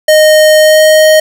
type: tone with pitch glide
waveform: square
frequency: 618 to 623 Hz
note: D#5 to D#5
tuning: -12 to +2 cents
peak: -3 dBFS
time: 0.08-1.2 s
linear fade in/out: 5 ms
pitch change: +14 cents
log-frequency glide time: 0.59-0.83 s
effects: none

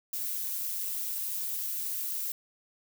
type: noise with amplitude modulation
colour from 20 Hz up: violet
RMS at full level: -31 dBFS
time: 0.13-2.32 s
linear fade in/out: 2 ms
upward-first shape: sine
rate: 192 Hz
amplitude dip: 60%
effects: none

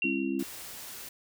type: tone with exponential decay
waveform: sine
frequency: 2743 Hz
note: F7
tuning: 32 cents flat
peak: -25 dBFS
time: 0.02-0.58 s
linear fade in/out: 2 ms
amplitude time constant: 120 ms
type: harmonic tone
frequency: 67.4 Hz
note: C#2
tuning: 48 cents flat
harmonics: 3 / 4 / 5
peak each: -35 / -31 / -32 dBFS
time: 0.04-0.43 s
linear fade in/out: 5 ms
type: noise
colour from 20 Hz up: white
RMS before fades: -43 dBFS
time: 0.39-1.09 s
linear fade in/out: 5 ms
effects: none

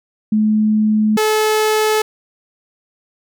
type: tone pair in turn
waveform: sine / sawtooth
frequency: 214.6 / 431.4 Hz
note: A3 / A4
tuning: -43 / -34 cents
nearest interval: octave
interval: 1209 cents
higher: second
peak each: -11 / -9 dBFS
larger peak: second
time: 0.32-1.17 / 1.17-2.02 s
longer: neither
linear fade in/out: 5 ms
effects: none

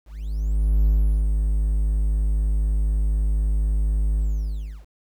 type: tone with ADSR envelope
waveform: triangle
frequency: 52 Hz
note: G#1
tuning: 3 cents sharp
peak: -12 dBFS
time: 0.05-4.86 s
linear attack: 810 ms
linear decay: 400 ms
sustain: -4 dB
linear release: 670 ms
effects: 9-bit

